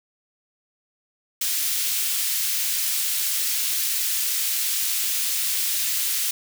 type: high-pass noise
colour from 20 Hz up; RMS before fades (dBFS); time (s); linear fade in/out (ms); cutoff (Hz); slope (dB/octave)
white; -24; 1.41-6.31; 5; 2500; 12
effects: none